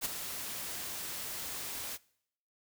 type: noise with ADSR envelope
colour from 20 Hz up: white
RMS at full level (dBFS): -31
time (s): 0.01-1.98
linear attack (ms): 43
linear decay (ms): 11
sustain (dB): -9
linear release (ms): 32
effects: noise-tail reverb RT60 0.7 s tail -23 dB re dry